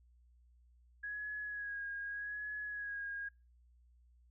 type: tone with vibrato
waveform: sine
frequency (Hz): 1661.2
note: G#6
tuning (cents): 0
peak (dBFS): -39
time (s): 1.03-3.29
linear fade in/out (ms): 10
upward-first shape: sine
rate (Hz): 0.83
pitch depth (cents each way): 33
effects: noise-tail reverb RT60 0.3 s tail -25 dB re dry + added 60 Hz sine -63 dBFS peak until 4.3 s